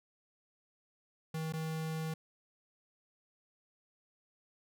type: tone with dropouts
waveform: square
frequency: 159.3 Hz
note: D#3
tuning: 41 cents sharp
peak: -36 dBFS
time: 1.34-2.14 s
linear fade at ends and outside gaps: 5 ms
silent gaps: 1.525-1.535 s
effects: none